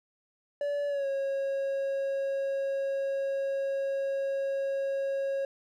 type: tone with pitch glide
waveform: triangle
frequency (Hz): 575 to 547.1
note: D5 to C#5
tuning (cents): -37 to -23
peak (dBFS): -26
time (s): 0.61-5.45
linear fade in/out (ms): 2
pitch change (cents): -86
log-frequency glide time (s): 0.88-1.07
effects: none

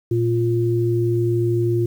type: tone pair together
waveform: sine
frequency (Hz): 116.53 / 349.2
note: A#2 / F4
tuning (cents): 0 / 0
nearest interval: octave + perfect fifth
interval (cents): 1900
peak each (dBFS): -19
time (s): 0.11-1.86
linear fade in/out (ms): 5
effects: 8-bit

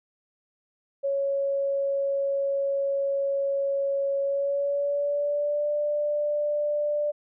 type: tone with pitch glide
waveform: sine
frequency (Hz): 554.4 to 590.8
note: C#5 to D5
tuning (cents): 0 to +10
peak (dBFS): -23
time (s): 1.03-7.12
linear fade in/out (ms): 20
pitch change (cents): +110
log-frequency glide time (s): 4.21-5.68
effects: none

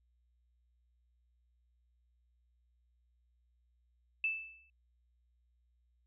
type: tone with exponential decay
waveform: sine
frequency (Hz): 2637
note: E7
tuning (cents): 0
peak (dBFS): -28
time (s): 4.24-4.7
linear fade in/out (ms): 2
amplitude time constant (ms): 100
effects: added 60 Hz sine -70 dBFS peak until 6.06 s

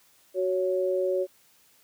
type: tone pair together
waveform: sine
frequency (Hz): 371.8 / 557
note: F#4 / C#5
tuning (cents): +8 / +8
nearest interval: perfect fifth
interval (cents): 700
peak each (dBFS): -26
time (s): 0.34-1.27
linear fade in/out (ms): 50
effects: white hiss -61 dBFS RMS until 1.83 s + high-pass 60 Hz 12 dB/octave

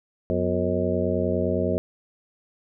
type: harmonic tone with a mistuned harmonic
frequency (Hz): 89.9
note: F#2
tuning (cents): -49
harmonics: 1 / 2 / 3 / 4 / 5 / 6 / 7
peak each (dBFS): -29 / -29 / -29 / -29 / -29 / -29 / -29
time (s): 0.3-1.78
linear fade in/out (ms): 0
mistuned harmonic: 3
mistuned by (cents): -150
effects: none

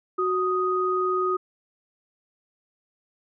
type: tone pair together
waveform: sine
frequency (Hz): 370 / 1245.9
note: F#4 / D#6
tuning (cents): 0 / +2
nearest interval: octave + major sixth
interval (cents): 2102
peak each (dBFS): -24 / -24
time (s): 0.18-1.37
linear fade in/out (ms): 10
effects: none

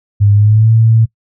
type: tone with pitch glide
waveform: sine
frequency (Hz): 102.1 to 112.63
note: G#2 to A2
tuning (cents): -29 to +41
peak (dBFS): -5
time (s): 0.2-1.06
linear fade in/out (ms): 20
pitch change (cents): +170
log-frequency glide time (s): 0.33-0.71
effects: noise-tail reverb RT60 0.1 s tail -22 dB re dry

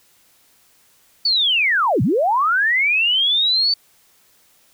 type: linear two-way sweep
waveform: sine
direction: down then up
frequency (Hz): 4574 to 100.5 to 4574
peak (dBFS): -14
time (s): 1.25-3.74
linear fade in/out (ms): 5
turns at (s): 2.02
effects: white hiss -56 dBFS RMS until 4.73 s

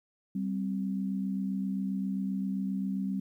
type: tone pair together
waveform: sine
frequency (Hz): 194.03 / 261.6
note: G3 / C4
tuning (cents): -17 / 0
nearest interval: perfect fourth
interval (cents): 517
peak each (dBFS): -30 / -36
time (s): 0.35-3.2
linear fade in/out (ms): 5
effects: 11-bit

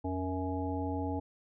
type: harmonic tone with a mistuned harmonic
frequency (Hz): 93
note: F#2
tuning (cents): +9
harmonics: 1 / 3 / 5 / 7 / 9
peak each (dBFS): -36 / -35 / -41 / -43 / -40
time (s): 0.04-1.2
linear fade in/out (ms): 10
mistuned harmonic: 1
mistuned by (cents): -110
effects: none

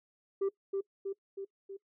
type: tone with echo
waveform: sine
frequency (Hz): 392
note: G4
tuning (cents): 0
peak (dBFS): -25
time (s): 0.41-0.49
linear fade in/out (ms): 10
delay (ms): 320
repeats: 4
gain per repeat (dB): -4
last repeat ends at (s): 1.77
effects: noise-tail reverb RT60 0.1 s tail -21 dB re dry + tanh soft clip ceiling -27 dBFS

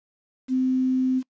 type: tone with quantisation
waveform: sine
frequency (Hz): 258.3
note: C4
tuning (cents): -22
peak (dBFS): -19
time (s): 0.48-1.23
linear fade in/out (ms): 50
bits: 8
effects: noise-tail reverb RT60 0.1 s tail -23 dB re dry + resampled to 16000 Hz

